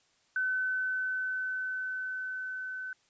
sine tone with level ramp, 1516 Hz, F#6, 42 cents sharp, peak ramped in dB -27 to -36 dBFS, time 0.36-2.93 s, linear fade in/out 2 ms, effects white hiss -69 dBFS RMS until 3.09 s + resampled to 16000 Hz

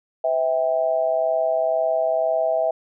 sine tone with amplitude modulation, 650 Hz, E5, 24 cents flat, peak -14 dBFS, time 0.24-2.71 s, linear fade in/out 5 ms, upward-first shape sine, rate 142 Hz, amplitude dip 85%, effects none

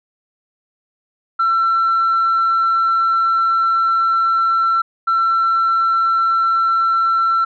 sine tone pair in turn, 1346 / 1346 Hz, E6 / E6, +36 / +36 cents, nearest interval unison, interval 0 cents, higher neither, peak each -11 dBFS, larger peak neither, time 1.39-4.82 / 5.07-7.45 s, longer first, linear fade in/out 10 ms, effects tanh soft clip ceiling -10 dBFS

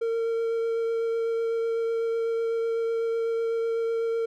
triangle tone with vibrato, 457.5 Hz, A#4, 32 cents flat, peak -22 dBFS, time 0.01-4.26 s, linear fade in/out 10 ms, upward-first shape triangle, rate 8 Hz, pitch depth 12 cents each way, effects none

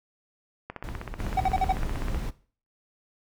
click train, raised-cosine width 0.5 ms, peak -20 dBFS, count 24, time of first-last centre 0.7-2.147 s, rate 15.9 Hz
brown noise with exponential decay, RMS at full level -33 dBFS, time 0.84-2.45 s, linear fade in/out 0 ms, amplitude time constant 350 ms
brown noise, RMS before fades -30 dBFS, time 1.18-2.31 s, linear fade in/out 20 ms
triangle tone bursts, 758 Hz, F#5, 42 cents sharp, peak -18 dBFS, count 5, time 1.37-1.724 s, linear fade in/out 5 ms, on 34 ms, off 46 ms
effects noise-tail reverb RT60 0.4 s tail -17 dB re dry

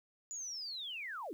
sine linear sweep, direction down, 7000 to 261.6 Hz, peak -40 dBFS, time 0.31-1.33 s, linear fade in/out 0 ms, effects 11-bit

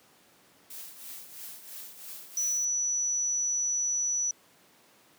blue noise with tremolo, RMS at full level -41 dBFS, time 0.7-2.65 s, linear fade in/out 5 ms, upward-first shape triangle, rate 3 Hz, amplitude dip 70%
sine tone, 5920 Hz, F#8, in tune, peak -26 dBFS, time 2.37-4.31 s, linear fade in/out 2 ms
effects pink hiss -60 dBFS RMS until 5.18 s + high-pass 200 Hz 12 dB/octave

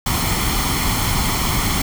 pink noise with comb filter, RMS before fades -19 dBFS, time 0.06-1.82 s, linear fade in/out 5 ms, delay 0.93 ms, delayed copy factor +0.6, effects none

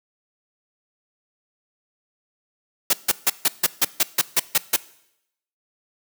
white noise bursts, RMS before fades -17 dBFS, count 11, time 2.9-4.763 s, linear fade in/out 5 ms, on 33 ms, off 150 ms, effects noise-tail reverb RT60 0.8 s tail -20 dB re dry + high-pass 150 Hz 12 dB/octave

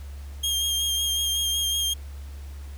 sawtooth tone with vibrato, 3223 Hz, G7, 47 cents sharp, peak -20 dBFS, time 0.43-1.94 s, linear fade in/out 10 ms, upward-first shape sine, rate 5.4 Hz, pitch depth 20 cents each way, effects added 70 Hz sine -35 dBFS peak until 2.77 s + pink hiss -52 dBFS RMS until 2.77 s

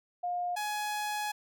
sine / sawtooth tone pair in turn, 710 / 839.6 Hz, F5 / G#5, +28 / +19 cents, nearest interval minor third, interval 291 cents, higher second, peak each -30 / -28 dBFS, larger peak second, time 0.23-0.56 / 0.56-1.32 s, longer second, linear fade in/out 10 ms, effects none

